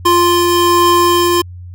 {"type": "tone pair together", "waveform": "square", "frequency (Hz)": [348.9, 1045.5], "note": ["F4", "C6"], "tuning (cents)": [-2, -2], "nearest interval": "octave + perfect fifth", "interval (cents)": 1900, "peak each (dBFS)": -12, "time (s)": [0.05, 1.42], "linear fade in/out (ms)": 10, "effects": ["added 89 Hz sine -28 dBFS peak until 1.74 s"]}